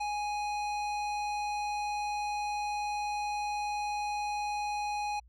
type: tone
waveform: square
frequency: 830.6 Hz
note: G#5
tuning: in tune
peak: -32 dBFS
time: 0-5.2 s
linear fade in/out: 10 ms
effects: added 59 Hz sine -55 dBFS peak until 5.28 s + low-pass 6000 Hz 12 dB/octave